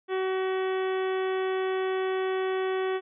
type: harmonic tone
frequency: 377.4 Hz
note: F#4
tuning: 34 cents sharp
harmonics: 1 / 2 / 3 / 4 / 5 / 6 / 7 / 8 / 9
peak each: -26 / -36 / -38 / -41 / -40 / -46 / -48 / -49 / -47 dBFS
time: 0.08-3.01 s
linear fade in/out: 50 ms
effects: none